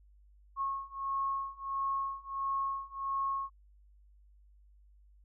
sine beating tone pair, 1091 / 1092.5 Hz, C#6 / C#6, -28 / -26 cents, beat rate 1.5 Hz, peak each -36 / -35 dBFS, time 0.56-3.5 s, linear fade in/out 50 ms, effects added 50 Hz sine -58 dBFS peak until 5.24 s

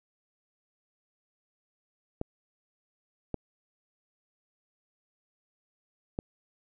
clicks, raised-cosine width 2 ms, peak -18 dBFS, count 3, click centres 2.214 / 3.343 / 6.189 s, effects none

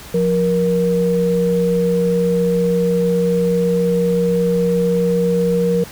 sine tone pair together, 176.73 / 471.8 Hz, F3 / A#4, +21 / +21 cents, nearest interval octave + perfect fourth, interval 1700 cents, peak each -17 / -15 dBFS, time 0.14-5.84 s, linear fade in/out 5 ms, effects pink hiss -36 dBFS RMS until 5.91 s

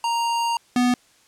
square tone pair in turn, 932.3 / 246.9 Hz, A#5 / B3, 0 / 0 cents, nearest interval octave + major seventh, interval 2300 cents, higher first, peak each -21 / -17 dBFS, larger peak second, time 0.04-0.57 / 0.76-0.94 s, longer first, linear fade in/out 2 ms, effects white hiss -57 dBFS RMS until 1.27 s + low-pass 9000 Hz 12 dB/octave

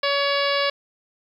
harmonic tone, 564 Hz, C#5, 30 cents sharp, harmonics 1 / 2 / 3 / 4 / 5 / 6 / 7 / 8 / 9, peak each -23 / -26 / -28 / -29 / -30 / -31 / -31 / -32 / -33 dBFS, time 0.03-0.7 s, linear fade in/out 5 ms, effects 9-bit

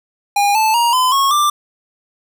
square tone with pitch steps, 812 / 875.3 / 943.6 / 1017.2 / 1096.5 / 1182 Hz, G#5 / A5 / A#5 / C6 / C#6 / D6, -39 / -9 / +21 / -49 / -19 / +11 cents, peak -12 dBFS, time 0.36-1.5 s, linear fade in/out 5 ms, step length 190 ms, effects none

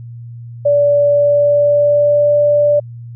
sine tone with pitch glide, 578 to 586.1 Hz, D5 to D5, -28 to -4 cents, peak -8 dBFS, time 0.65-2.8 s, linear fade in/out 10 ms, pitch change +24 cents, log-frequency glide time 1.04-2.35 s, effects added 118 Hz sine -28 dBFS peak until 3.15 s

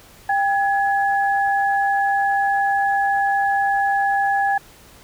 sine tone pair together, 795.3 / 1687 Hz, G5 / G#6, +25 / +27 cents, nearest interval octave + minor second, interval 1302 cents, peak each -17 / -22 dBFS, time 0.29-4.58 s, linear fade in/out 5 ms, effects pink hiss -47 dBFS RMS until 5.03 s

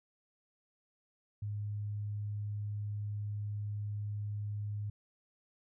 sine tone, 103.83 Hz, G#2, in tune, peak -35 dBFS, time 1.42-4.9 s, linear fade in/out 5 ms, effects none

